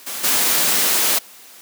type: noise with level steps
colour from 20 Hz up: white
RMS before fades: -28 / -17 dBFS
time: 0.06-1.19 s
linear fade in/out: 10 ms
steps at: 0.23 s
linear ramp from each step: 20 ms
effects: white hiss -43 dBFS RMS until 1.61 s + high-pass 200 Hz 12 dB/octave